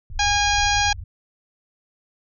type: low-pass noise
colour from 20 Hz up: pink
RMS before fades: -30 dBFS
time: 0.1-1.04 s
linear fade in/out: 5 ms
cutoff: 100 Hz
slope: 96 dB/octave
type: harmonic tone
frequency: 818 Hz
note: G#5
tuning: 26 cents flat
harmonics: 1 / 2 / 3 / 4 / 5 / 6 / 7 / 8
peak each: -21 / -24 / -26 / -27 / -28 / -29 / -29 / -30 dBFS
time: 0.19-0.93 s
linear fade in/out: 5 ms
effects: none